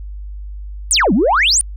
sine exponential two-way sweep, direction down then up, 9956 to 176.1 to 9956 Hz, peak -9 dBFS, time 0.91-1.61 s, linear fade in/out 0 ms, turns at 1.13 s, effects tanh soft clip ceiling -6 dBFS + added 50 Hz sine -26 dBFS peak until 1.76 s

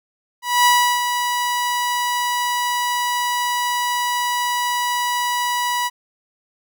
sawtooth tone with ADSR envelope, 976 Hz, B5, 21 cents flat, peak -7 dBFS, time 0.42-5.9 s, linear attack 230 ms, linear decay 350 ms, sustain -8 dB, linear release 35 ms, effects none

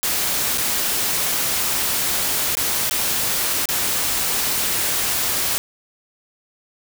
white noise with dropouts, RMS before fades -21 dBFS, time 0.03-5.58 s, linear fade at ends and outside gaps 0 ms, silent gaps 0.575-0.581 / 2.552-2.57 / 2.896-2.91 / 3.656-3.688 s, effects none

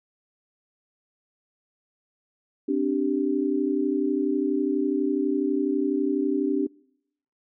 sine chord, C suspended second, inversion none, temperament equal with one note detuned, 261.6 / 293.7 / 389.7 Hz, C4 / D4 / G4, 0 / 0 / -10 cents, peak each -27 / -24 / -27 dBFS, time 2.68-6.67 s, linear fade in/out 10 ms, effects noise-tail reverb RT60 0.8 s tail -26 dB re dry

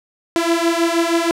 sawtooth beating tone pair, 332.8 / 339.1 Hz, E4 / E4, +17 / +49 cents, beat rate 6.3 Hz, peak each -14 dBFS, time 0.36-1.31 s, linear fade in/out 0 ms, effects low-pass 10000 Hz 12 dB/octave + 8-bit

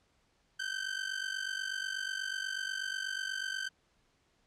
sawtooth ring-modulated tone, 1547 Hz, G6, 23 cents flat, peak -28 dBFS, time 0.59-3.69 s, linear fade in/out 10 ms, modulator 24.1 Hz, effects pink hiss -72 dBFS RMS until 4.46 s + low-pass 7000 Hz 12 dB/octave

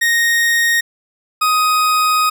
40% pulse tone pair in turn, 1862 / 1252.5 Hz, A#6 / D#6, -2 / +11 cents, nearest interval perfect fifth, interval 687 cents, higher first, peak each -11 dBFS, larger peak neither, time 0.01-0.81 / 1.41-2.3 s, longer second, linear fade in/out 10 ms, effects none

